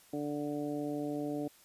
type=harmonic tone; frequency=146.83 Hz; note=D3; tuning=in tune; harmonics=1 / 2 / 3 / 4 / 5; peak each=-45 / -35 / -41 / -42 / -46 dBFS; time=0.13-1.48 s; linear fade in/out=5 ms; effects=white hiss -61 dBFS RMS until 1.64 s + resampled to 32000 Hz